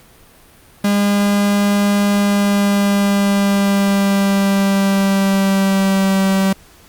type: tone with pitch glide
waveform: 45% pulse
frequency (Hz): 202.9 to 192.96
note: G#3 to G3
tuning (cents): -40 to -27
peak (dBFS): -12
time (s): 0.84-6.53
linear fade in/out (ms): 5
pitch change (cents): -87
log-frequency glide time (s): 2.1-6.28
effects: pink hiss -46 dBFS RMS until 6.88 s + Opus 48 kbps